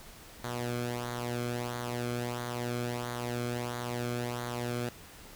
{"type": "tone with flanger", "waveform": "sawtooth", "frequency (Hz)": 120.9, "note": "B2", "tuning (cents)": -36, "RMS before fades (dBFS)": -35, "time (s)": [0.44, 4.89], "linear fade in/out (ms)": 0, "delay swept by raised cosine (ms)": [0.37, 1.09], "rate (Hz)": 1.5, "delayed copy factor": -0.65, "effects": ["pink hiss -51 dBFS RMS until 5.35 s"]}